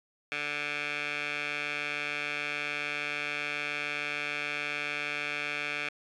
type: tone with band-pass filter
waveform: 15% pulse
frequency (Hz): 146.83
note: D3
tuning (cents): 0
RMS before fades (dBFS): -34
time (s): 0.32-5.89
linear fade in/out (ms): 0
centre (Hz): 2300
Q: 3.1
effects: resampled to 24000 Hz